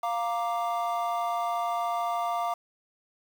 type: chord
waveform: triangle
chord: Bb major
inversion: second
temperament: equal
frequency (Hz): 698.5 / 932.3 / 1174.7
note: F5 / Bb5 / D6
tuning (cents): 0 / 0 / 0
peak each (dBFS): -27 / -32 / -30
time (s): 0.03-2.54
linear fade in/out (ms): 5
effects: 8-bit